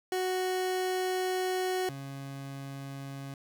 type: tone pair in turn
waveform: 30% pulse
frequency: 370 / 137.64 Hz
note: F#4 / C#3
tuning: 0 / -12 cents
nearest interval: octave + perfect fourth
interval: 1712 cents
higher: first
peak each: -26 / -36 dBFS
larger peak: first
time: 0.12-1.89 / 1.89-3.34 s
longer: first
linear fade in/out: 2 ms
effects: none